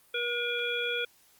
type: harmonic tone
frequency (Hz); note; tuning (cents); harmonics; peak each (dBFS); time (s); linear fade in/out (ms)
479.7; A#4; +50; 1 / 3 / 5 / 7; -34 / -34 / -34 / -34; 0.14-1.05; 5
effects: white hiss -62 dBFS RMS until 1.39 s + Opus 32 kbps